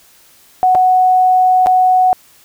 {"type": "tone with dropouts", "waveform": "sine", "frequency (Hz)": 740, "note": "F#5", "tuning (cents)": 0, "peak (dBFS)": -7, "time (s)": [0.63, 2.13], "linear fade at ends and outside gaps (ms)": 0, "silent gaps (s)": [[0.749, 0.753], [1.661, 1.669]], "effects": ["white hiss -47 dBFS RMS until 2.44 s"]}